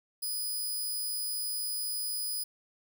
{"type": "tone", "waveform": "5% pulse", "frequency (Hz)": 4978, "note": "D#8", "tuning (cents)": 0, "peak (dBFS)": -25, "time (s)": [0.22, 2.44], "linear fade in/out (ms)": 10, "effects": []}